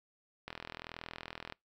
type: click train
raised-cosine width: 0.3 ms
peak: -25 dBFS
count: 44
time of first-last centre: 0.48-1.524 s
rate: 41.2 Hz
effects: noise-tail reverb RT60 0.2 s tail -26 dB re dry